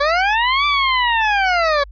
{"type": "linear two-way sweep", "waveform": "20% pulse", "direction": "up then down", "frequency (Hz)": [554.4, 1174.7, 554.4], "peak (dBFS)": -9, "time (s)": [0, 1.84], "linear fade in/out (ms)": 10, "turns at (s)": 0.66, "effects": ["added 50 Hz sine -35 dBFS peak until 1.91 s", "resampled to 11025 Hz"]}